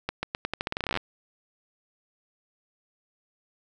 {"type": "accelerating click train", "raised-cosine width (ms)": 0.3, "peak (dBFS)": -12, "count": 19, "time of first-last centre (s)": [0.09, 0.973], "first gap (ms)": 140, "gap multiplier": 0.85, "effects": []}